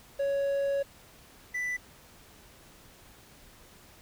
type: tone pair in turn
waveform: triangle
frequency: 557 / 1984.9 Hz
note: C#5 / B6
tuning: +8 / +8 cents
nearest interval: octave + minor seventh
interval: 2200 cents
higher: second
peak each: -24 / -28 dBFS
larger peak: first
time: 0.19-0.83 / 1.54-1.77 s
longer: first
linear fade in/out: 10 ms
effects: pink hiss -55 dBFS RMS until 4.01 s